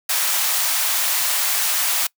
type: high-pass noise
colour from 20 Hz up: white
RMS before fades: -20 dBFS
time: 0.09-2.07 s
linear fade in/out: 5 ms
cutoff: 680 Hz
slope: 24 dB/octave
effects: noise-tail reverb RT60 0.1 s tail -24 dB re dry